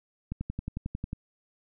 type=click train; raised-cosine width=5 ms; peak=-20 dBFS; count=10; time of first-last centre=0.32-1.131 s; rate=11.1 Hz; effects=none